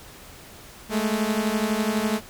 sawtooth beating tone pair, 210 / 222 Hz, G#3 / A3, +19 / +16 cents, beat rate 12 Hz, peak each -21 dBFS, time 0.89-2.21 s, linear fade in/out 50 ms, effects pink hiss -45 dBFS RMS until 2.29 s

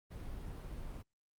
brown noise, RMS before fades -44 dBFS, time 0.1-1.03 s, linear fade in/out 20 ms, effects Opus 32 kbps

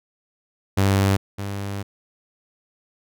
sawtooth tone pair in turn, 97.9 / 99.9 Hz, G2 / G2, -2 / +33 cents, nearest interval unison, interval 35 cents, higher second, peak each -12 / -23 dBFS, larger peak first, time 0.77-1.17 / 1.38-1.83 s, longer second, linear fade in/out 10 ms, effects none

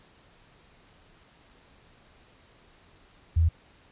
sine tone, 82 Hz, E2, 9 cents flat, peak -18 dBFS, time 3.36-3.49 s, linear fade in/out 10 ms, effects pink hiss -58 dBFS RMS until 3.91 s + resampled to 8000 Hz

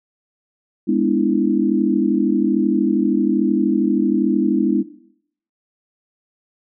sine chord, E dominant seventh, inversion first, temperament just, 206 / 247.2 / 296.7 / 329.6 Hz, G#3 / B3 / D4 / E4, -14 / +2 / +18 / 0 cents, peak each -20 dBFS, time 0.87-4.83 s, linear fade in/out 20 ms, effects noise-tail reverb RT60 0.7 s tail -18 dB re dry

